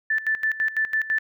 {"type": "tone with tremolo", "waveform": "sine", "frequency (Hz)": 1760, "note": "A6", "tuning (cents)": 0, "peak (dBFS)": -19, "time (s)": [0.1, 1.19], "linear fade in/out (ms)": 5, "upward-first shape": "square", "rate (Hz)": 6, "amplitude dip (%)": 80, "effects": []}